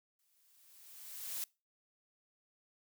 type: noise with exponential growth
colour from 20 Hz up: blue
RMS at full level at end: -38 dBFS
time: 0.19-1.44 s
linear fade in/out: 1 ms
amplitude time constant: 270 ms
effects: noise-tail reverb RT60 0.3 s tail -25 dB re dry